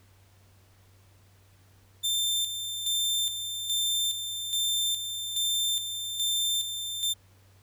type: tone with tremolo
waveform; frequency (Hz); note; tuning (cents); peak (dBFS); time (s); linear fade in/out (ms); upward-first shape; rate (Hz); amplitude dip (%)
sawtooth; 3578; A7; +28; -22; 2.03-7.14; 20; square; 1.2; 55
effects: added 96 Hz sine -57 dBFS peak until 7.62 s + pink hiss -63 dBFS RMS until 7.62 s